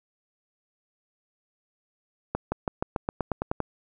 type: accelerating click train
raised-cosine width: 1 ms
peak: -12 dBFS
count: 11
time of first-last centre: 2.35-3.603 s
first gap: 170 ms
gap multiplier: 0.93
effects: none